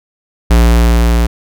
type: tone with level ramp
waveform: square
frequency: 58.2 Hz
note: A#1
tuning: 2 cents flat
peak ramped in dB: -5 to -9 dBFS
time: 0.5-1.27 s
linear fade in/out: 10 ms
effects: none